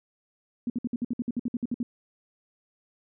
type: tone bursts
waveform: sine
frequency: 240 Hz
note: B3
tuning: 49 cents flat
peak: -25 dBFS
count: 14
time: 0.67-1.83 s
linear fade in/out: 2 ms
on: 29 ms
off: 58 ms
effects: none